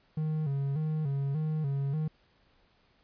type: tone with vibrato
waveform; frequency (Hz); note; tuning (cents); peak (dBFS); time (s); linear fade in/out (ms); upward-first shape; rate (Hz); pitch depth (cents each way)
triangle; 146.83; D3; 0; -26; 0.17-2.08; 5; square; 1.7; 100
effects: pink hiss -67 dBFS RMS until 3.03 s + resampled to 11025 Hz